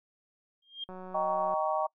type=tone with exponential growth; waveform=sine; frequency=3211 Hz; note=G7; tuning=41 cents sharp; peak=-31 dBFS; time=0.62-0.84 s; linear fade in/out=5 ms; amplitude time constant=47 ms
type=click train; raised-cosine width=1 ms; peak=-31 dBFS; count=121; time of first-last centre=0.89-1.539 s; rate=185 Hz
type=chord; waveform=sine; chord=Eb dominant seventh; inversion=none; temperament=just; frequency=622.3 / 777.8 / 933.4 / 1120.1 Hz; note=Eb5 / G5 / Bb5 / Db6; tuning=0 / -14 / +2 / +18 cents; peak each=-31 / -32 / -34 / -33 dBFS; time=1.14-1.87 s; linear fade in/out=10 ms
effects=noise-tail reverb RT60 0.1 s tail -24 dB re dry